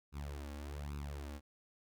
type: tone with flanger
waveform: sawtooth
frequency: 72 Hz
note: D2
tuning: 34 cents flat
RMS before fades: -44 dBFS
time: 0.12-1.41 s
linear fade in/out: 50 ms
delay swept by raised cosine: 0.77 to 3.67 ms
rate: 1.2 Hz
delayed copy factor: +1
effects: none